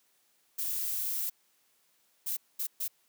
violet noise bursts at uneven times, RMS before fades -33 dBFS, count 4, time 0.58-1.3 / 2.26-2.37 / 2.59-2.67 / 2.8-2.88 s, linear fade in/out 10 ms, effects white hiss -70 dBFS RMS until 3.08 s + high-pass 150 Hz 12 dB/octave

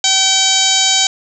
harmonic tone with a mistuned harmonic, 767 Hz, G5, 38 cents flat, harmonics 1 / 2 / 3 / 4 / 5 / 6 / 7 / 8 / 9 / 10, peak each -22 / -26 / -22 / -17 / -17 / -19 / -23 / -20 / -16 / -26 dBFS, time 0.04-1.07 s, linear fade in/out 2 ms, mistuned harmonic 4, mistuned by +30 cents, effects none

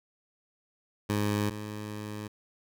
15% pulse tone pair in turn, 103.83 / 105.58 Hz, G#2 / G#2, 0 / +29 cents, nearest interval unison, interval 29 cents, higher second, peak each -20 / -30 dBFS, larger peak first, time 1.09-1.5 / 1.5-2.28 s, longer second, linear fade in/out 10 ms, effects none

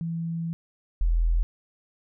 sine tone pair in turn, 166.1 / 41.75 Hz, E3 / E1, +13 / +23 cents, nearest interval 2 octaves, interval 2390 cents, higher first, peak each -27 / -19 dBFS, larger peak second, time 0.01-0.53 / 1.01-1.43 s, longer first, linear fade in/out 0 ms, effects none

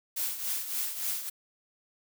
blue noise with tremolo, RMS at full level -30 dBFS, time 0.16-1.3 s, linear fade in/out 10 ms, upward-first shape triangle, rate 3.5 Hz, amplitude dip 70%, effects none

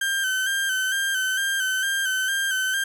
35% pulse tone with vibrato, 1561 Hz, G6, 8 cents flat, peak -20 dBFS, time 0.01-2.84 s, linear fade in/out 5 ms, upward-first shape square, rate 2.2 Hz, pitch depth 36 cents each way, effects none

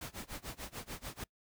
pink noise with tremolo, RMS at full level -42 dBFS, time 0.01-1.24 s, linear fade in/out 5 ms, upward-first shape sine, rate 6.8 Hz, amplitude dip 95%, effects noise-tail reverb RT60 0.1 s tail -24 dB re dry

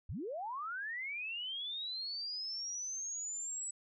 sine linear sweep, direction up, 52.9 to 7902 Hz, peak -38 dBFS, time 0.09-3.71 s, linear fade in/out 5 ms, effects none

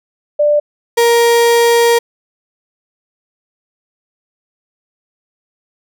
sine / 35% pulse tone pair in turn, 591 / 469.1 Hz, D5 / A#4, +11 / +11 cents, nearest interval major third, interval 400 cents, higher first, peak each -8 / -6 dBFS, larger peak second, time 0.39-0.6 / 0.97-1.99 s, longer second, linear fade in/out 10 ms, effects none

